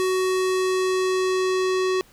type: tone with low-pass filter sweep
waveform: square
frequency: 373 Hz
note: F#4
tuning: 14 cents sharp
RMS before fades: -22 dBFS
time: 0-2.01 s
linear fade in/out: 0 ms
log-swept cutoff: 11000 to 5800 Hz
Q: 0.93
effects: pink hiss -54 dBFS RMS until 2.12 s